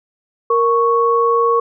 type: tone pair together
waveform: sine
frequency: 466.2 / 1108.7 Hz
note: A#4 / C#6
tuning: 0 / 0 cents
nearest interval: octave + minor third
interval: 1500 cents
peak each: -14 dBFS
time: 0.5-1.6 s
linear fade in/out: 5 ms
effects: none